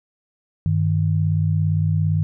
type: tone pair together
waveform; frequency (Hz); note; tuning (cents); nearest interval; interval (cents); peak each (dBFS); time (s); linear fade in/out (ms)
sine; 98 / 155.56; G2 / D#3; 0 / 0; minor sixth; 800; -19; 0.66-2.23; 0
effects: none